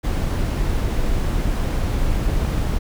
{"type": "noise", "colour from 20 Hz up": "brown", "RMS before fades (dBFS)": -20, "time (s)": [0.03, 2.79], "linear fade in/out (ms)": 20, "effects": []}